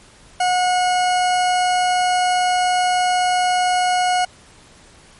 40% pulse tone, 727 Hz, F#5, 31 cents flat, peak -14 dBFS, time 0.4-4.25 s, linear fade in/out 5 ms, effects pink hiss -47 dBFS RMS until 5.19 s + MP3 48 kbps

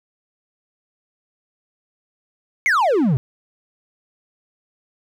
triangle exponential sweep, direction down, 2261 to 118 Hz, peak -12 dBFS, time 2.66-3.17 s, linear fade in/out 0 ms, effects none

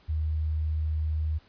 sine tone, 77.78 Hz, D#2, in tune, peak -25 dBFS, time 0.08-1.39 s, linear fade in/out 20 ms, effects pink hiss -60 dBFS RMS until 1.48 s + resampled to 11025 Hz

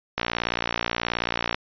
click train, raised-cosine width 0.3 ms, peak -7 dBFS, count 81, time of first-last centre 0.18-1.545 s, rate 58.6 Hz, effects resampled to 11025 Hz

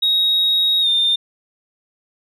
sine tone with pitch glide, 3779 to 3615 Hz, A#7 to A7, +23 to +46 cents, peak -12 dBFS, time 0.02-1.16 s, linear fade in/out 10 ms, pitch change -77 cents, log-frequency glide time 0.81-0.88 s, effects tanh soft clip ceiling -10 dBFS

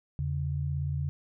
sine tone pair together, 83.8 / 140.93 Hz, E2 / C#3, +29 / +29 cents, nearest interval major sixth, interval 900 cents, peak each -32 / -30 dBFS, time 0.19-1.09 s, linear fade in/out 0 ms, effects none

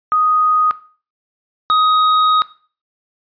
sine / square tone pair in turn, 1246 / 1255.4 Hz, D#6 / D#6, +2 / +15 cents, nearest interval unison, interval 13 cents, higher second, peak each -11 dBFS, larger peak neither, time 0.12-0.71 / 1.7-2.42 s, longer second, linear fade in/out 0 ms, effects noise-tail reverb RT60 0.4 s tail -17 dB re dry + resampled to 11025 Hz

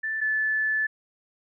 sine tone pair in turn, 1762 / 1739.8 Hz, A6 / A6, +2 / -20 cents, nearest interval unison, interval 22 cents, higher first, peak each -26 / -22 dBFS, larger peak second, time 0.03-0.21 / 0.21-0.87 s, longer second, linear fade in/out 10 ms, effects none

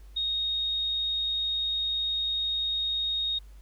sine tone, 3729 Hz, A#7, in tune, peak -26 dBFS, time 0.16-3.39 s, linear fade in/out 10 ms, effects added 50 Hz sine -45 dBFS peak until 3.61 s + pink hiss -63 dBFS RMS until 3.61 s

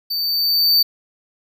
square tone with level ramp, 4581 Hz, D8, 44 cents flat, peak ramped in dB -21 to -11 dBFS, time 0.1-0.83 s, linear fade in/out 10 ms, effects none

